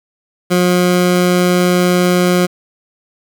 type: tone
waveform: 20% pulse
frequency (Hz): 179.1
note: F3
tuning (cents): +44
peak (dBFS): -5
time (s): 0.5-2.47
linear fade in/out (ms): 20
effects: 7-bit